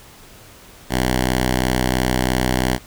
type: tone with notch filter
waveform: 5% pulse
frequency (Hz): 63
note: B1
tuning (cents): +35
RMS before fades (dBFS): -19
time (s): 0.89-2.79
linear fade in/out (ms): 50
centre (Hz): 490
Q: 2
effects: pink hiss -44 dBFS RMS until 2.86 s